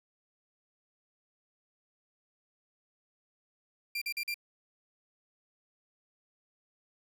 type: tone bursts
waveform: 30% pulse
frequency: 2377 Hz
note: D7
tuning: 20 cents sharp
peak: -30 dBFS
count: 4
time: 3.95-4.343 s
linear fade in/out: 5 ms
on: 66 ms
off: 43 ms
effects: none